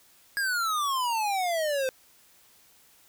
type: exponential sweep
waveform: square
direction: down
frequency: 1661.2 to 512 Hz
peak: -26 dBFS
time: 0.37-1.89 s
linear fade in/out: 0 ms
effects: white hiss -59 dBFS RMS until 3.08 s